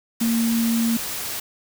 sine tone in noise, 230 Hz, A#3, 23 cents flat, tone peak -18 dBFS, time 0.21-0.97 s, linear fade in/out 5 ms, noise white, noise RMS -29 dBFS, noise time 0.2-1.4 s, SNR +8 dB, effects none

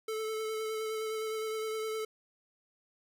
square tone with vibrato, 437.7 Hz, A4, 9 cents flat, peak -34 dBFS, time 0.08-2.05 s, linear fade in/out 5 ms, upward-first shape sine, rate 9.7 Hz, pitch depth 17 cents each way, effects 11-bit

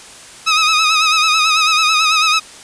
15% pulse tone with vibrato, 1267 Hz, D#6, 31 cents sharp, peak -4 dBFS, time 0.46-2.4 s, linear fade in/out 20 ms, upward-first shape sine, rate 9.1 Hz, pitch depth 56 cents each way, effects white hiss -37 dBFS RMS until 2.63 s + resampled to 22050 Hz

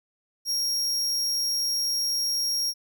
40% pulse tone, 5588 Hz, F8, in tune, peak -23 dBFS, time 0.45-2.74 s, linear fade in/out 50 ms, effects none

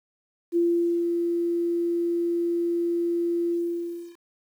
sine tone with ADSR envelope, 342.5 Hz, F4, 34 cents flat, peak -18 dBFS, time 0.52-4.17 s, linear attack 44 ms, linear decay 470 ms, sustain -4 dB, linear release 650 ms, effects 9-bit

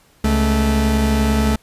40% pulse tone pair together, 68.98 / 218.3 Hz, C#2 / A3, -8 / -13 cents, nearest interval octave + minor sixth, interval 1995 cents, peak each -16 dBFS, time 0.24-1.56 s, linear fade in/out 5 ms, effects pink hiss -54 dBFS RMS until 1.62 s + resampled to 32000 Hz

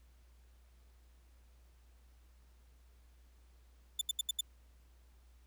sawtooth tone bursts, 3524 Hz, A7, 2 cents sharp, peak -28 dBFS, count 5, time 3.99-4.409 s, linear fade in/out 5 ms, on 23 ms, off 76 ms, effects added 60 Hz sine -60 dBFS peak until 5.46 s + pink hiss -73 dBFS RMS until 5.46 s

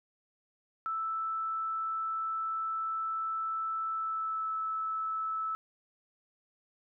sine tone with pitch glide, 1318.5 to 1307.9 Hz, E6 to E6, 0 to -14 cents, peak -31 dBFS, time 0.86-5.55 s, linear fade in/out 0 ms, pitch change -14 cents, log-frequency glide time 3.91-4.52 s, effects none

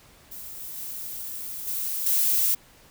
violet noise with level steps, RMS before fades -39 / -37 / -35 / -29 / -22 dBFS, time 0.31-2.55 s, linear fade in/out 10 ms, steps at 0.6 / 0.77 / 1.67 / 2.06 s, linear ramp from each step 5 ms, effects pink hiss -54 dBFS RMS until 2.9 s

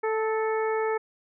harmonic tone with a mistuned harmonic, 440 Hz, A4, in tune, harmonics 1 / 2 / 3 / 4 / 5, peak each -25 / -31 / -35 / -37 / -39 dBFS, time 0.03-0.98 s, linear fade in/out 10 ms, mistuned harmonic 3, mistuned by -20 cents, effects none

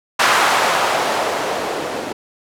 violet noise with low-pass filter sweep, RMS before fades -18 dBFS, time 0.19-2.13 s, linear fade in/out 10 ms, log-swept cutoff 1100 to 410 Hz, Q 1.3, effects none

